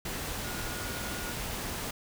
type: tone in noise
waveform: sine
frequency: 1439 Hz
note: F#6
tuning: 49 cents flat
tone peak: -43 dBFS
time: 0.44-1.32 s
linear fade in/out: 5 ms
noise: pink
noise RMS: -36 dBFS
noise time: 0.05-1.91 s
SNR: -10 dB
effects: none